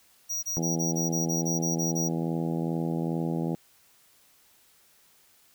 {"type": "tone bursts", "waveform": "square", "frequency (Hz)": 5760, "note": "F#8", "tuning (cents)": -47, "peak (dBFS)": -29, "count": 11, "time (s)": [0.29, 2.09], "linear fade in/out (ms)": 20, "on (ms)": 140, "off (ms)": 26}
{"type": "harmonic tone", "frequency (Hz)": 82.41, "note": "E2", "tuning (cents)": 0, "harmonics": [2, 3, 4, 5, 6, 7, 8, 9, 10], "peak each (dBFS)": [-29, -33, -33, -40, -39, -44, -45, -44, -44], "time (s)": [0.57, 3.55], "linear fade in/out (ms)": 0}
{"effects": ["white hiss -61 dBFS RMS until 5.54 s"]}